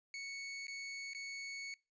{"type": "tone with dropouts", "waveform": "sawtooth", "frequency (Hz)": 2217, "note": "C#7", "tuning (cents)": 0, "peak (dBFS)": -39, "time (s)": [0.14, 1.74], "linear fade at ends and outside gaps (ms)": 1, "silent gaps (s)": [[0.669, 0.681], [1.134, 1.148]], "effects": ["noise-tail reverb RT60 0.3 s tail -25 dB re dry", "resampled to 16000 Hz"]}